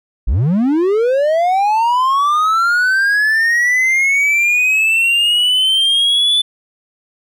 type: linear sweep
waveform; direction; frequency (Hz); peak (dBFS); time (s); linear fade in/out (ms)
triangle; up; 40.74 to 3500; -9; 0.27-6.42; 10
effects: none